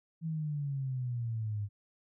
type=exponential sweep; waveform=sine; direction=down; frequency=164.81 to 100.9 Hz; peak=-32 dBFS; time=0.21-1.69 s; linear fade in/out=50 ms; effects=none

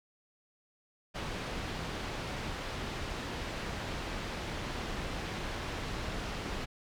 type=low-pass noise; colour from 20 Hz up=pink; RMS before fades=-38 dBFS; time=1.14-6.66 s; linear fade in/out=20 ms; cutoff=4200 Hz; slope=12 dB/octave; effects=none

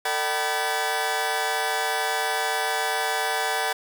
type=tone cluster; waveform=25% pulse; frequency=448.3 / 603 / 765 / 984 / 1719 Hz; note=A4 / D5 / G5 / B5 / A6; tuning=+32 / +46 / -42 / -7 / -41 cents; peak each=-28 / -30 / -23 / -27 / -27 dBFS; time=0.05-3.73 s; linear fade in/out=5 ms; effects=none

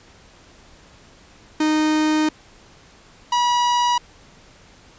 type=tone pair in turn; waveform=45% pulse; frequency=308.7 / 968.8 Hz; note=D#4 / B5; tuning=-14 / -34 cents; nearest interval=octave + minor sixth; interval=1980 cents; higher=second; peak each=-16 dBFS; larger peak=neither; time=1.6-2.29 / 3.32-3.98 s; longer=first; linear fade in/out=5 ms; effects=pink hiss -49 dBFS RMS until 4.98 s + resampled to 16000 Hz

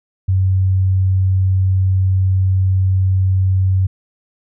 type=tone; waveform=sine; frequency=94.4 Hz; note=F#2; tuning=35 cents sharp; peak=-11 dBFS; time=0.28-3.87 s; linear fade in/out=10 ms; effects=none

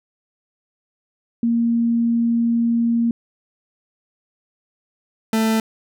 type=tone pair in turn; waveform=sine / 40% pulse; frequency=233.1 / 221.6 Hz; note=A#3 / A3; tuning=0 / +13 cents; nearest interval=minor second; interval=87 cents; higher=first; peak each=-15 dBFS; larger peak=neither; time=1.43-3.11 / 5.33-5.6 s; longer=first; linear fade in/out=2 ms; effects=none

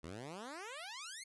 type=exponential sweep; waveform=10% pulse; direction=up; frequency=74.7 to 2217 Hz; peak=-37 dBFS; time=0.03-1.24 s; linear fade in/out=10 ms; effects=resampled to 24000 Hz

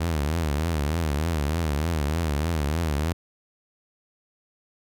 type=tone with vibrato; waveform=sawtooth; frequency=77.78 Hz; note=D#2; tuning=in tune; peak=-19 dBFS; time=0-3.13 s; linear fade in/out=10 ms; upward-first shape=triangle; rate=3.3 Hz; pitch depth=190 cents each way; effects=none

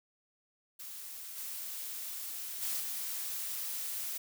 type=noise with level steps; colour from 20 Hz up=blue; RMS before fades=-45 / -41 / -35 / -38 dBFS; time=0.79-4.18 s; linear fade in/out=10 ms; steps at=1.36 / 2.61 / 2.79 s; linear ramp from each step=20 ms; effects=none

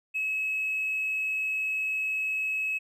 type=tone with hard clipping; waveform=sine; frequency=2574 Hz; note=E7; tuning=42 cents flat; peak=-27 dBFS; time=0.14-2.79 s; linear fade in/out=20 ms; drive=1 dB; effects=resampled to 32000 Hz

